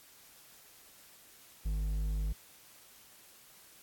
sine tone with hard clipping, 51.4 Hz, G#1, 17 cents flat, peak -32 dBFS, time 1.65-2.33 s, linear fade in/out 10 ms, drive 6 dB, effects white hiss -58 dBFS RMS until 3.82 s + AAC 64 kbps

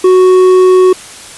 triangle tone with hard clipping, 370 Hz, F#4, in tune, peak -4 dBFS, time 0.04-0.93 s, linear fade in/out 5 ms, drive 9 dB, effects white hiss -30 dBFS RMS until 1.37 s + resampled to 24000 Hz

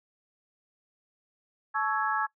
sine tone cluster, 865 / 1114 / 1320 / 1667 Hz, A5 / C#6 / E6 / G#6, -30 / +8 / +2 / +6 cents, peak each -31 dBFS, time 1.74-2.27 s, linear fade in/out 20 ms, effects noise-tail reverb RT60 0.1 s tail -21 dB re dry

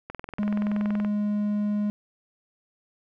click train, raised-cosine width 0.5 ms, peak -20 dBFS, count 21, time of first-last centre 0.1-1.048 s, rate 21.1 Hz
triangle tone, 207.7 Hz, G#3, in tune, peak -21 dBFS, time 0.39-1.9 s, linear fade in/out 0 ms
effects none

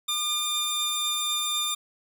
sawtooth tone pair together, 1200 / 3604 Hz, D6 / A7, +37 / +41 cents, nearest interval octave + perfect fifth, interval 1904 cents, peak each -29 / -23 dBFS, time 0.08-1.75 s, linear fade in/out 10 ms, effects none

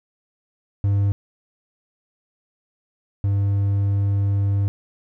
triangle tone pair in turn, 100.2 / 99.8 Hz, G2 / G2, +38 / +32 cents, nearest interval unison, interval 6 cents, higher first, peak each -14 / -15 dBFS, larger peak first, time 0.84-1.12 / 3.24-4.68 s, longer second, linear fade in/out 0 ms, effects none

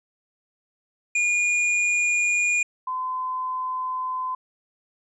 square / sine tone pair in turn, 2433 / 1023 Hz, D#7 / C6, -39 / -39 cents, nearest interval octave + minor third, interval 1500 cents, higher first, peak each -20 / -25 dBFS, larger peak first, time 1.15-2.63 / 2.87-4.35 s, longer neither, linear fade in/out 5 ms, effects resampled to 22050 Hz

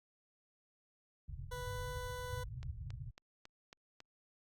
white low-pass noise, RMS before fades -45 dBFS, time 1.28-3.11 s, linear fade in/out 10 ms, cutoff 140 Hz, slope 96 dB/octave
20% pulse tone with pitch glide, 493.9 to 496.8 Hz, B4 to B4, 0 to +10 cents, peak -38 dBFS, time 1.51-2.44 s, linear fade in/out 10 ms, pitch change +10 cents, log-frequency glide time 1.61-1.7 s
click train, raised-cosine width 0.2 ms, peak -35 dBFS, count 6, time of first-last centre 2.63-4.004 s, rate 3.64 Hz
effects Opus 48 kbps

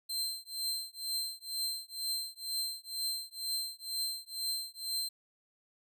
sawtooth tone with tremolo, 4126 Hz, C8, 25 cents flat, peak -28 dBFS, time 0.09-5.09 s, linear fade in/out 10 ms, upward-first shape triangle, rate 2.1 Hz, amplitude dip 100%, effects none

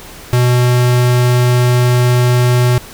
square tone, 123.47 Hz, B2, in tune, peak -9 dBFS, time 0.33-2.78 s, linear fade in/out 0 ms, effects pink hiss -34 dBFS RMS until 2.93 s

